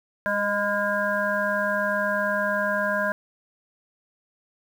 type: harmonic tone with a mistuned harmonic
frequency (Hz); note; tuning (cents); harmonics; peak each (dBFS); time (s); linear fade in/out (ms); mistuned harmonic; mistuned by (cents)
203; G#3; -39; 1 / 3 / 5 / 7 / 8; -32 / -26 / -30 / -31 / -26; 0.26-3.12; 0; 3; +28
effects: 8-bit

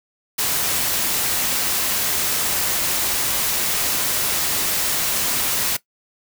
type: noise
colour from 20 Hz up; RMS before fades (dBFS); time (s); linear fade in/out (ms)
white; -21; 0.38-5.77; 10
effects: noise-tail reverb RT60 0.1 s tail -18 dB re dry

